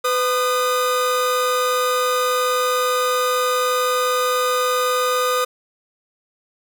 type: tone pair together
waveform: 45% pulse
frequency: 502 / 1225.4 Hz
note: B4 / D#6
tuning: +28 / -27 cents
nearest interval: octave + minor third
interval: 1545 cents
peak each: -20 dBFS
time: 0.04-5.45 s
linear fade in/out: 10 ms
effects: 8-bit